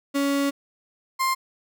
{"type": "tone pair in turn", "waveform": "35% pulse", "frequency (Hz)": [280, 1053.2], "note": ["C#4", "C6"], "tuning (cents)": [18, 11], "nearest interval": "octave + major seventh", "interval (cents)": 2293, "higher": "second", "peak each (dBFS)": -19, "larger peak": "neither", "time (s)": [[0.14, 0.51], [1.19, 1.35]], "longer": "first", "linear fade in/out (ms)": 20, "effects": []}